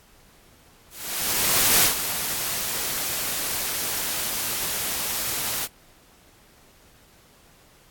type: noise with ADSR envelope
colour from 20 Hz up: white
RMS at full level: -17 dBFS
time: 0.9-5.68 s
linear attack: 930 ms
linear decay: 110 ms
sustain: -10 dB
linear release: 37 ms
effects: pink hiss -55 dBFS RMS until 7.9 s + AAC 64 kbps